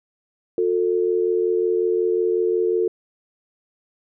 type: tone pair together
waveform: sine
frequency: 360 / 445.5 Hz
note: F#4 / A4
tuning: -47 / +22 cents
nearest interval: major third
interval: 369 cents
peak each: -20 / -20 dBFS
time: 0.58-2.88 s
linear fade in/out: 2 ms
effects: none